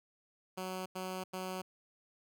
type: tone bursts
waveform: 10% pulse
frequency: 186 Hz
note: F#3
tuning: 9 cents sharp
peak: -30 dBFS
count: 3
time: 0.57-1.62 s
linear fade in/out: 10 ms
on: 290 ms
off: 90 ms
effects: none